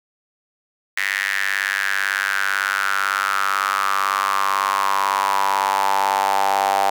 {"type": "tone with high-pass filter sweep", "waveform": "sawtooth", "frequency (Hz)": 98, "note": "G2", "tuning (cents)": 0, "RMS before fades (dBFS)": -20, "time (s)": [0.97, 6.9], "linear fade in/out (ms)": 5, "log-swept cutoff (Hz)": [1900, 770], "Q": 6.2, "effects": []}